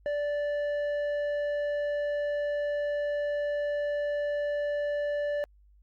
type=tone with low-pass filter; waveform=square; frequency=584 Hz; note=D5; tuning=10 cents flat; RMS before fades=-30 dBFS; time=0.06-5.44 s; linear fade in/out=0 ms; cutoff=1500 Hz; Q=0.91; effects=added 50 Hz sine -56 dBFS peak until 5.82 s + Opus 48 kbps